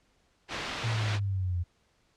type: low-pass noise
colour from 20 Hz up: white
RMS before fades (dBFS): -36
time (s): 0.48-1.2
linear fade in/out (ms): 50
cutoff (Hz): 3200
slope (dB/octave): 12
type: exponential sweep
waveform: sine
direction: down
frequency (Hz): 116.54 to 85.8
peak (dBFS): -27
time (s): 0.83-1.64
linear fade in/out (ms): 20
effects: pink hiss -69 dBFS RMS until 2.16 s + low-pass 7000 Hz 12 dB/octave